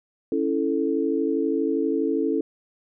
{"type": "chord", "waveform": "sine", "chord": "A major", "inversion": "first", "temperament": "equal", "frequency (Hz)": [277.2, 329.6, 440], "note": ["C#4", "E4", "A4"], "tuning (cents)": [0, 0, 0], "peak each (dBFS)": -25, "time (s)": [0.32, 2.41], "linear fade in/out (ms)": 2, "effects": []}